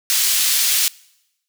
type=high-pass noise; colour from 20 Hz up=pink; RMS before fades=-17 dBFS; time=0.1-0.88 s; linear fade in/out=0 ms; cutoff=3600 Hz; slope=12 dB/octave; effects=noise-tail reverb RT60 0.9 s tail -24 dB re dry